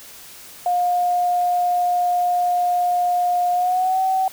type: tone with pitch glide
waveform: sine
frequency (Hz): 712 to 758.7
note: F5 to F#5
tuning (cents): +33 to +43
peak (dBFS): -16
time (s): 0.66-4.28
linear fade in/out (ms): 2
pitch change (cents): +110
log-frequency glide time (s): 3.53-4
effects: white hiss -41 dBFS RMS until 4.32 s